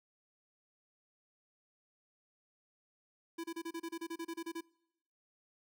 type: tone bursts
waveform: square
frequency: 332.6 Hz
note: E4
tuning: 16 cents sharp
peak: -39 dBFS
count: 14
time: 3.38-4.61 s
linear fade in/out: 10 ms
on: 60 ms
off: 30 ms
effects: noise-tail reverb RT60 0.9 s tail -26 dB re dry